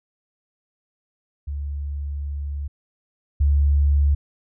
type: tone pair in turn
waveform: sine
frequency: 71.6 / 71.6 Hz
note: D2 / D2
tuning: -43 / -43 cents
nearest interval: unison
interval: 0 cents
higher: neither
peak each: -25 / -14 dBFS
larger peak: second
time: 1.47-2.68 / 3.4-4.15 s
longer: first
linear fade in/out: 10 ms
effects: none